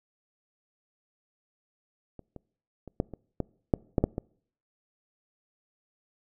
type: clicks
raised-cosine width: 2 ms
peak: -30 / -29 / -29 / -12 / -26 / -15 / -8 / -9 / -8 / -17 dBFS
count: 10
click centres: 2.193 / 2.363 / 2.877 / 3.001 / 3.137 / 3.403 / 3.738 / 3.982 / 4.04 / 4.181 s
effects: noise-tail reverb RT60 0.6 s tail -25 dB re dry